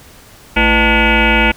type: tone with frequency modulation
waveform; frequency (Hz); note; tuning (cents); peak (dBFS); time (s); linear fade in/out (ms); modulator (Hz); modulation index
sine; 1168; D6; -10; -8; 0.56-1.52; 10; 278; 5.6
effects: pink hiss -41 dBFS RMS until 1.56 s